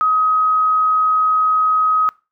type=tone; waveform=sine; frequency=1264 Hz; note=D#6; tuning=27 cents sharp; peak=-12 dBFS; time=0.01-2.09 s; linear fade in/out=0 ms; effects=noise-tail reverb RT60 0.3 s tail -23 dB re dry